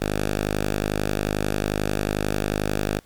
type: tone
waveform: 5% pulse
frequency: 51.2 Hz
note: G#1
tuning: 24 cents flat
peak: -11 dBFS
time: 0-3 s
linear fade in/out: 20 ms
effects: pink hiss -56 dBFS RMS until 3.05 s + MP3 96 kbps